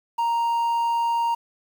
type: tone with quantisation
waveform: triangle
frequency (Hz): 932.3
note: A#5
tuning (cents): 0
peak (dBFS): -18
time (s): 0.18-1.35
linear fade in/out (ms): 10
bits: 8
effects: none